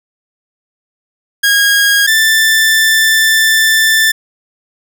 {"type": "tone pair in turn", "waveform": "sawtooth", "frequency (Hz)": [1635, 1769.8], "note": ["G#6", "A6"], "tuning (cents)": [-28, 10], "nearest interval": "minor second", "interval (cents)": 138, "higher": "second", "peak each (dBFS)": -4, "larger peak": "neither", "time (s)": [[1.43, 2.07], [2.07, 4.12]], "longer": "second", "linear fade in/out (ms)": 10, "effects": []}